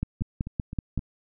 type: two click trains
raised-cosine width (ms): 5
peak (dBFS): -22 / -14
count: 4 / 6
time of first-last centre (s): 0.21-0.991 / 0.03-0.977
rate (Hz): 3.84 / 5.28
effects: none

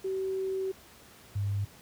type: tone pair in turn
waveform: sine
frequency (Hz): 381.7 / 100.75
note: G4 / G2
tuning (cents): -46 / +48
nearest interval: octave + major seventh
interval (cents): 2306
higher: first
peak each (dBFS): -29 / -27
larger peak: second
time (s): 0.04-0.72 / 1.35-1.65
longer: first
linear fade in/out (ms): 10
effects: pink hiss -54 dBFS RMS until 1.81 s + high-pass 60 Hz 12 dB/octave

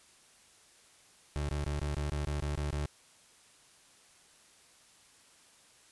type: tone bursts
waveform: 30% pulse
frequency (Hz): 73.42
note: D2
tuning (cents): 0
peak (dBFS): -29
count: 10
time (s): 1.36-2.858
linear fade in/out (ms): 0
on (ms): 130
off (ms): 22
effects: white hiss -61 dBFS RMS until 5.91 s + resampled to 24000 Hz

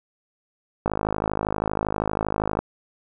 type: click train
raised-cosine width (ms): 1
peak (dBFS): -9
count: 92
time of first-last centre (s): 0.86-2.59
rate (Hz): 52.6
effects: none

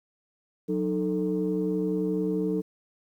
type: tone cluster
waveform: sine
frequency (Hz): 182.6 / 306.8 / 442.5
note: F#3 / D#4 / A4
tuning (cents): -23 / -24 / +10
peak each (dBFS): -28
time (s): 0.68-2.62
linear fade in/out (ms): 20
effects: tanh soft clip ceiling -17 dBFS + 10-bit

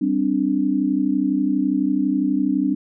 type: chord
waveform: sine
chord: G suspended fourth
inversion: none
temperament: equal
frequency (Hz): 196 / 261.6 / 293.7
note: G3 / C4 / D4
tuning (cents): 0 / 0 / 0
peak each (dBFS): -24 / -21 / -20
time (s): 0.01-2.75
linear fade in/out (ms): 10
effects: none

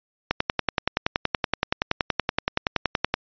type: click train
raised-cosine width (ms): 0.3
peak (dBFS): -4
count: 31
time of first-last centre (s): 0.31-3.14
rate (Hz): 10.6
effects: resampled to 11025 Hz

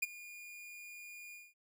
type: tone with ADSR envelope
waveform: 45% pulse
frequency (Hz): 2428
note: D#7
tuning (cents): -43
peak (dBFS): -29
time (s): 0.02-1.54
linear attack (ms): 9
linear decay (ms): 26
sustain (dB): -19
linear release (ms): 210
effects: none

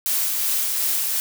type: noise with tremolo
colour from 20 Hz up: blue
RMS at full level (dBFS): -21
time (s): 0.06-1.2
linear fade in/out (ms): 0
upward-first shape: triangle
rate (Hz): 2.7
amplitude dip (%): 30
effects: none

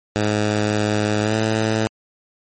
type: tone with pitch glide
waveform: 10% pulse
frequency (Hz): 105.6 to 109.89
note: G#2 to A2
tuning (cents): +29 to -2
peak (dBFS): -9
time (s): 0.16-1.87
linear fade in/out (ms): 0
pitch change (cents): +69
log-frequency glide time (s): 1.22-1.36
effects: MP3 32 kbps

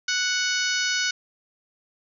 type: harmonic tone with a mistuned harmonic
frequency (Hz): 740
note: F#5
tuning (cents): 0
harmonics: 2 / 3 / 4 / 5 / 6 / 7 / 8 / 9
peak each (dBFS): -26 / -31 / -31 / -33 / -31 / -31 / -31 / -38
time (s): 0.08-1.11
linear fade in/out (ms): 5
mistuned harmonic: 7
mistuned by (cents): -19
effects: none

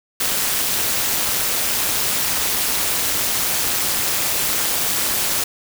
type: noise with amplitude modulation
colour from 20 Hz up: white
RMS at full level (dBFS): -17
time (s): 0.2-5.44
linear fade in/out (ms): 5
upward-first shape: sine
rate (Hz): 213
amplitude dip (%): 70
effects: none

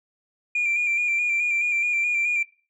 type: tone with vibrato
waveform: sine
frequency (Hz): 2395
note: D7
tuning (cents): +33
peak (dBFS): -19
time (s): 0.55-2.43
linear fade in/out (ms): 5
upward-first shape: square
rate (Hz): 4.7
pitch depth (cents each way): 30
effects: noise-tail reverb RT60 0.4 s tail -22 dB re dry + tanh soft clip ceiling -17 dBFS

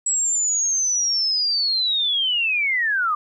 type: linear sweep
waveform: sine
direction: down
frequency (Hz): 7810 to 1174.7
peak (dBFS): -18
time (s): 0.06-3.15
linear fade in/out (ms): 5
effects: 10-bit

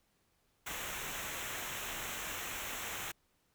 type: noise with comb filter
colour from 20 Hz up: pink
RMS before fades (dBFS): -41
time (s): 0.66-3.12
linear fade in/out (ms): 10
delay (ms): 0.21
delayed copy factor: -0.7
effects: pink hiss -75 dBFS RMS until 3.54 s

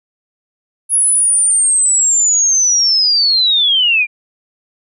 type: linear sweep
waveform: sine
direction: down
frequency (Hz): 10548 to 2349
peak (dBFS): -9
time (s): 0.89-4.07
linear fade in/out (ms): 50
effects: none

